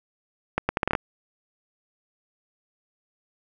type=accelerating click train; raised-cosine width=0.5 ms; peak=-7 dBFS; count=8; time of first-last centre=0.58-0.952 s; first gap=110 ms; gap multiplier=0.74; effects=none